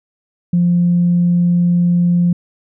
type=tone; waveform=sine; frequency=174.61 Hz; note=F3; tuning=in tune; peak=-9 dBFS; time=0.53-2.33 s; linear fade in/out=5 ms; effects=tanh soft clip ceiling -5 dBFS